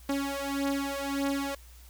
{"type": "beating tone pair", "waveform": "sawtooth", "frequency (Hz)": [277.1, 278.8], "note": ["C#4", "C#4"], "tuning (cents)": [-1, 10], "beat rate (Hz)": 1.7, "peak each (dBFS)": -28, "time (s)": [0.09, 1.55], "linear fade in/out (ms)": 5, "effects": ["added 60 Hz sine -49 dBFS peak until 1.89 s", "white hiss -57 dBFS RMS until 1.89 s"]}